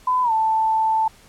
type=tone with pitch glide; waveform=sine; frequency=1008 to 882.6 Hz; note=B5 to A5; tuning=+35 to +5 cents; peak=-16 dBFS; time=0.07-1.08 s; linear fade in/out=5 ms; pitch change=-230 cents; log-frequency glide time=0.23-0.32 s; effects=pink hiss -50 dBFS RMS until 1.28 s + low-pass 12000 Hz 12 dB/octave